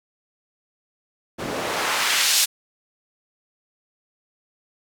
white noise with band-pass filter sweep, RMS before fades -22 dBFS, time 1.38-2.46 s, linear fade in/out 20 ms, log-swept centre 230 to 5900 Hz, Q 0.75, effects none

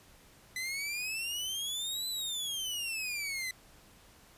sawtooth exponential two-way sweep, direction up then down, 2006 to 4043 to 2006 Hz, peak -31 dBFS, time 0.56-3.51 s, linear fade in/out 2 ms, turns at 2.08 s, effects pink hiss -59 dBFS RMS until 4.37 s + resampled to 32000 Hz

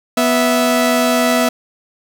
sawtooth tone pair together, 246.1 / 657 Hz, B3 / E5, -6 / -6 cents, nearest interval octave + perfect fourth, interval 1700 cents, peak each -11 dBFS, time 0.17-1.49 s, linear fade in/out 5 ms, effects none

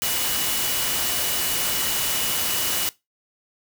sine tone in noise, 2935 Hz, F#7, 15 cents flat, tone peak -32 dBFS, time 0.02-2.89 s, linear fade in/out 0 ms, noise white, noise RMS -24 dBFS, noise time 0.02-2.89 s, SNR -11 dB, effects noise-tail reverb RT60 0.2 s tail -20 dB re dry

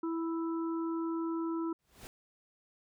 harmonic tone, 329.6 Hz, E4, in tune, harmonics 1 / 3 / 4, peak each -32 / -44 / -45 dBFS, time 0.03-1.73 s, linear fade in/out 5 ms
pink noise with exponential growth, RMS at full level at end -45 dBFS, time 1.79-2.07 s, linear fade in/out 0 ms, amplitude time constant 60 ms
effects none

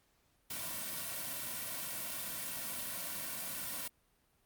white noise with comb filter, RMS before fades -40 dBFS, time 0.5-3.88 s, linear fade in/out 5 ms, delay 2.4 ms, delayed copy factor -0.75, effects pink hiss -73 dBFS RMS until 4.45 s + Opus 48 kbps

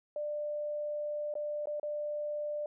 sine tone with dropouts, 594 Hz, D5, 20 cents sharp, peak -33 dBFS, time 0.16-2.66 s, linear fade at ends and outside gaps 2 ms, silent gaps 1.34-1.353 / 1.657-1.671 / 1.798-1.83 s, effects none

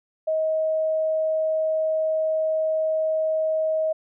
sine tone, 632 Hz, D#5, 27 cents sharp, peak -20 dBFS, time 0.27-3.93 s, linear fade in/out 10 ms, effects none

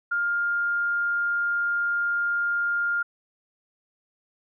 sine tone, 1406 Hz, F6, 11 cents sharp, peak -22 dBFS, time 0.11-3.03 s, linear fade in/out 10 ms, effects none

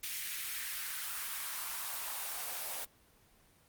white noise with high-pass filter sweep, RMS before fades -39 dBFS, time 0.03-2.85 s, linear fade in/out 5 ms, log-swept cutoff 2300 to 570 Hz, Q 1.7, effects pink hiss -65 dBFS RMS until 3.68 s + Opus 24 kbps

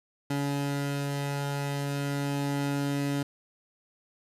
25% pulse tone pair together, 141.44 / 283.2 Hz, C#3 / C#4, +35 / +37 cents, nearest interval octave, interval 1202 cents, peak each -25 / -32 dBFS, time 0.3-3.23 s, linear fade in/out 5 ms, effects resampled to 32000 Hz

